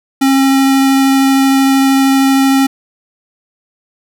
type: tone with vibrato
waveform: square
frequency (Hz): 270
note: C#4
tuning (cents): -45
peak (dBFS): -8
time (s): 0.21-2.67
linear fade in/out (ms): 10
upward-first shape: triangle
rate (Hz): 13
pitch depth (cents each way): 8
effects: none